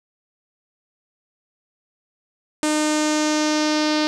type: tone with low-pass filter sweep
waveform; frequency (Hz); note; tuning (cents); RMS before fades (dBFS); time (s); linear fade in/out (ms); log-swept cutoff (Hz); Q
sawtooth; 304.7; D#4; -36; -20; 2.63-4.07; 0; 8400 to 4700; 2.8
effects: none